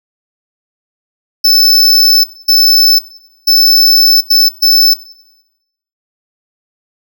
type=tone bursts at uneven times; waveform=square; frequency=5270 Hz; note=E8; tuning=1 cent flat; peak=-5 dBFS; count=5; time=1.44-2.24 / 2.48-2.99 / 3.47-4.21 / 4.3-4.49 / 4.62-4.94 s; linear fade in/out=10 ms; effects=noise-tail reverb RT60 1.0 s tail -19 dB re dry